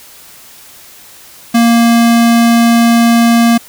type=tone; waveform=square; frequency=233.1 Hz; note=A#3; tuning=in tune; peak=-6 dBFS; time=1.54-3.58 s; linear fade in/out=10 ms; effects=white hiss -37 dBFS RMS until 3.68 s